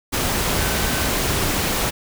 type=tone in noise; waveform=sine; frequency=1527 Hz; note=G6; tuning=46 cents flat; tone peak=-32 dBFS; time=0.57-1.09 s; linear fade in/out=20 ms; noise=pink; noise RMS=-21 dBFS; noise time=0.12-1.91 s; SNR=-14 dB; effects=none